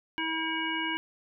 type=harmonic tone; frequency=322.2 Hz; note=E4; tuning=39 cents flat; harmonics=1 / 3 / 5 / 7 / 9; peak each=-35 / -35 / -35 / -35 / -35 dBFS; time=0.18-0.97 s; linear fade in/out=0 ms; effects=none